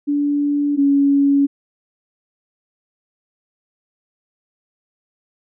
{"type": "tone pair in turn", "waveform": "sine", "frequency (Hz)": [288.8, 280.6], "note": ["D4", "C#4"], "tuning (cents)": [-29, 21], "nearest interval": "unison", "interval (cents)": 50, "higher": "first", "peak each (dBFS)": [-15, -11], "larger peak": "second", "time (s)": [[0.07, 0.77], [0.77, 1.47]], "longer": "neither", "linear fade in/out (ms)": 20, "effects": []}